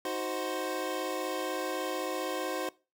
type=chord; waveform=25% pulse; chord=C diminished; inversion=first; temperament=equal with one note detuned; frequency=314.2 / 370 / 523.3 Hz; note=Eb4 / Gb4 / C5; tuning=+17 / 0 / 0 cents; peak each=-34 / -32 / -32 dBFS; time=0.05-2.69 s; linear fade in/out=2 ms; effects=noise-tail reverb RT60 0.3 s tail -21 dB re dry